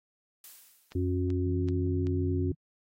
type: noise with exponential decay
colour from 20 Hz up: blue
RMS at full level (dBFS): -46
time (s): 0.44-1.32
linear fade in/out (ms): 2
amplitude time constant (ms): 190
type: click train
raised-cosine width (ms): 0.2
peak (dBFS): -30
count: 4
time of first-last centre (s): 0.92-2.069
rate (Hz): 2.61
type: harmonic tone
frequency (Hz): 90.7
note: F#2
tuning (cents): -34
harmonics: 1 / 3 / 4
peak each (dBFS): -28 / -32 / -33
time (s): 0.95-2.52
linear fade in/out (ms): 5
type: tone with pitch glide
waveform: sine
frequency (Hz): 164.81 to 153.77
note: E3 to D#3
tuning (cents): 0 to -20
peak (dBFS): -38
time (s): 1.45-2.55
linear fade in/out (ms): 20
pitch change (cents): -120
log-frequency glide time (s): 1.73-2.03
effects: AAC 48 kbps